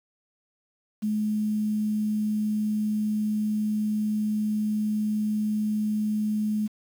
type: tone with quantisation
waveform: sine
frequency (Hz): 212.6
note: G#3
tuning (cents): +41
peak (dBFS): -23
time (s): 1.02-6.68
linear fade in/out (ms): 20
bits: 8
effects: none